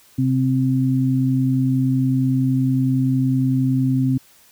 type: tone pair together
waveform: sine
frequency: 130.8 / 261.6 Hz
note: C3 / C4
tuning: 0 / 0 cents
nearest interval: octave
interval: 1200 cents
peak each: -18 dBFS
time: 0.18-4.18 s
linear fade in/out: 10 ms
effects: white hiss -52 dBFS RMS until 4.51 s